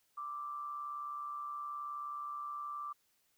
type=tone with amplitude modulation; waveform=sine; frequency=1174.7 Hz; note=D6; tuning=in tune; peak=-37 dBFS; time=0.17-2.93 s; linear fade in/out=10 ms; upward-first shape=sine; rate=139 Hz; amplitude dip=45%; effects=white hiss -75 dBFS RMS until 3.37 s